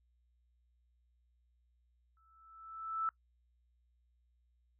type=tone with exponential growth; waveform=sine; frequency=1318.5 Hz; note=E6; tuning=in tune; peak=-30 dBFS; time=2.17-3.09 s; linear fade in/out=1 ms; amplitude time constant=200 ms; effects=noise-tail reverb RT60 0.1 s tail -23 dB re dry + added 60 Hz sine -70 dBFS peak until 4.79 s